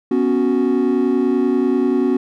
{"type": "chord", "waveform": "triangle", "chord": "B suspended second", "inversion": "none", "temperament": "equal", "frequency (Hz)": [246.9, 277.2, 370], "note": ["B3", "C#4", "F#4"], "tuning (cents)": [0, 0, 0], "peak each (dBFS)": -16, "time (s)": [0.11, 2.17], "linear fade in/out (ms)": 5, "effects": ["tanh soft clip ceiling -4 dBFS"]}